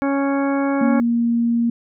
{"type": "harmonic tone", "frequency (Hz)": 277.2, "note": "C#4", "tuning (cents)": 0, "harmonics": [1, 2, 3, 4, 5, 6, 8], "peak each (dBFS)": [-18, -24, -28, -30, -32, -34, -36], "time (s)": [0.02, 1], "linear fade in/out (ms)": 0}
{"type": "tone with pitch glide", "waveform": "sine", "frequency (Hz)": [235.8, 234.2], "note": ["A#3", "A#3"], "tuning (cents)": [20, 8], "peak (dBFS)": -15, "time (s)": [0.81, 1.7], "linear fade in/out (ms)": 5, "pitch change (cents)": -12, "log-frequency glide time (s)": [0.91, 1.29]}
{"effects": []}